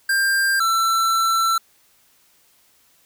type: tone pair in turn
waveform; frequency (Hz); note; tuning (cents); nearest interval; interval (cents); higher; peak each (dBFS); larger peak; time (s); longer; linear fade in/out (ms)
square; 1591 / 1340.1; G6 / E6; +25 / +28; minor third; 297; first; -17 / -17; neither; 0.09-0.6 / 0.6-1.58; second; 5
effects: white hiss -58 dBFS RMS until 3.05 s